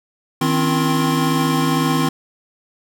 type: tone cluster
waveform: square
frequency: 157.2 / 260 / 282 / 335.7 / 1063 Hz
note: D#3 / C4 / C#4 / E4 / C6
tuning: +18 / -11 / +30 / +32 / +27 cents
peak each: -21 / -20 / -28 / -25 / -24 dBFS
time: 0.41-2.09 s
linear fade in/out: 5 ms
effects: none